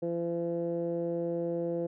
15% pulse tone with low-pass filter, 170 Hz, F3, 46 cents flat, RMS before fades -32 dBFS, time 0.02-1.87 s, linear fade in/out 10 ms, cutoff 470 Hz, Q 3.4, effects none

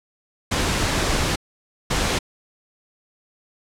pink noise bursts at uneven times, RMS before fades -21 dBFS, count 2, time 0.51-1.36 / 1.9-2.19 s, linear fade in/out 10 ms, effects low-pass 8000 Hz 12 dB/octave

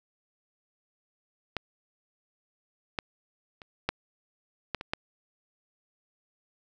clicks, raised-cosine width 0.3 ms, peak -14 / -13 / -29 / -10 / -13 / -21 / -12 dBFS, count 7, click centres 1.567 / 2.988 / 3.618 / 3.89 / 4.747 / 4.811 / 4.935 s, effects none

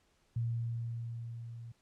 sine tone with level ramp, 116.54 Hz, A#2, in tune, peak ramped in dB -30 to -44 dBFS, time 0.36-1.72 s, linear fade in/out 5 ms, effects pink hiss -72 dBFS RMS until 1.81 s + low-pass 9000 Hz 12 dB/octave

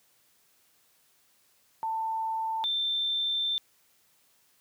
sine tone pair in turn, 891 / 3564 Hz, A5 / A7, +22 / +22 cents, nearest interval 2 octaves, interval 2400 cents, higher second, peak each -28 / -26 dBFS, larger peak second, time 1.83-2.64 / 2.64-3.58 s, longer second, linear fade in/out 0 ms, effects white hiss -66 dBFS RMS until 4.6 s + high-pass 60 Hz 12 dB/octave

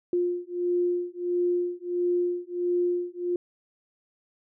sine beating tone pair, 352.5 / 354 Hz, F4 / F4, +16 / +23 cents, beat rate 1.5 Hz, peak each -27 dBFS, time 0.13-3.36 s, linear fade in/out 2 ms, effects none

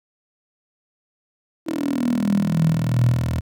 10% pulse tone with high-pass filter sweep, 40.61 Hz, E1, 25 cents flat, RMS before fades -20 dBFS, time 1.66-3.41 s, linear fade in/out 20 ms, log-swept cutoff 330 to 91 Hz, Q 9.1, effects none

